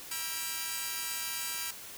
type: tone cluster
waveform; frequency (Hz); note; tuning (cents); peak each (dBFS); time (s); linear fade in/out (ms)
5% pulse; 961 / 1333 / 1599 / 2345; B5 / E6 / G6 / D7; -48 / +19 / +34 / -3; -29; 0.11-1.71; 5
effects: white hiss -46 dBFS RMS until 1.97 s